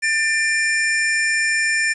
square tone pair together, 1786 / 2384 Hz, A6 / D7, +25 / +25 cents, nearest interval perfect fourth, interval 500 cents, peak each -19 / -22 dBFS, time 0.02-1.94 s, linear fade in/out 20 ms, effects resampled to 24000 Hz + 8-bit

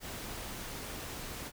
pink noise, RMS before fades -42 dBFS, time 0-1.52 s, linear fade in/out 50 ms, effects none

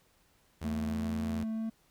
sawtooth tone with pitch glide, 81 to 84.05 Hz, E2 to E2, -30 to +34 cents, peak -33 dBFS, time 0.61-1.44 s, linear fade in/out 10 ms, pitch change +64 cents, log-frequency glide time 0.87-1.04 s
triangle tone with vibrato, 222.3 Hz, A3, 18 cents sharp, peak -30 dBFS, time 0.64-1.7 s, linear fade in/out 10 ms, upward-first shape sine, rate 2.1 Hz, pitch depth 10 cents each way
effects pink hiss -68 dBFS RMS until 1.9 s

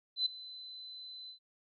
sine tone with ADSR envelope, 4029 Hz, B7, 34 cents sharp, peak -26 dBFS, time 0.16-1.39 s, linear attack 100 ms, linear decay 6 ms, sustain -19 dB, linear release 100 ms, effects none

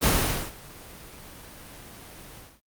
pink noise with ADSR envelope, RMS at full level -20 dBFS, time 0.01-2.61 s, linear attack 32 ms, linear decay 470 ms, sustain -24 dB, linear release 230 ms, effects Opus 24 kbps

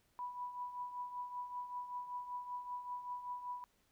sine tone with tremolo, 985 Hz, B5, 5 cents flat, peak -38 dBFS, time 0.19-3.64 s, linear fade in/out 0 ms, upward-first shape triangle, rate 5.2 Hz, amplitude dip 70%, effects pink hiss -75 dBFS RMS until 3.91 s

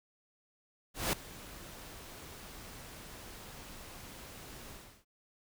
pink noise with ADSR envelope, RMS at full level -30 dBFS, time 0.94-5.05 s, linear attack 190 ms, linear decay 4 ms, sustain -19 dB, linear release 350 ms, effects none

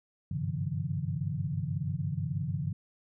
sine tone cluster, 95.5 / 101.8 / 131.8 / 148.3 / 170.2 Hz, G2 / G#2 / C3 / D3 / F3, -45 / -34 / +13 / +17 / -44 cents, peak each -38 / -39 / -36 / -34 / -37 dBFS, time 0.31-2.73 s, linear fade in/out 5 ms, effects none

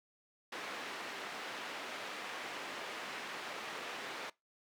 white band-pass noise, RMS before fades -44 dBFS, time 0.52-4.3 s, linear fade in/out 5 ms, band 280 to 2400 Hz, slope 12 dB/octave, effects noise-tail reverb RT60 0.2 s tail -22 dB re dry

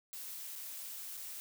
blue noise with dropouts, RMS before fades -45 dBFS, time 0.13-1.4 s, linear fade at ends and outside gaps 0 ms, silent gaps 0.555-0.559 / 1.17-1.174 s, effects none

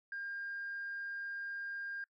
sine tone, 1606 Hz, G6, 41 cents sharp, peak -38 dBFS, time 0.12-2.04 s, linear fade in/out 2 ms, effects noise-tail reverb RT60 0.1 s tail -25 dB re dry + tanh soft clip ceiling -35 dBFS

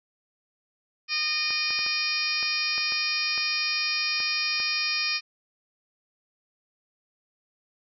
harmonic tone, 613 Hz, D#5, 26 cents flat, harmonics 2 / 3 / 4 / 5 / 6 / 7 / 8 / 9, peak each -39 / -36 / -28 / -39 / -40 / -34 / -30 / -32 dBFS, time 1.08-5.21 s, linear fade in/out 50 ms
clicks, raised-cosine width 0.5 ms, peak -25 dBFS, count 10, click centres 1.506 / 1.706 / 1.791 / 1.864 / 2.428 / 2.78 / 2.922 / 3.378 / 4.203 / 4.601 s
effects none

